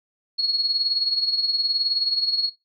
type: tone with tremolo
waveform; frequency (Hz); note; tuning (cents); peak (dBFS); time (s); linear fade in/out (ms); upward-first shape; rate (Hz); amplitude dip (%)
sine; 4328; C#8; -42; -16; 0.38-2.5; 20; triangle; 19; 70
effects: noise-tail reverb RT60 0.2 s tail -19 dB re dry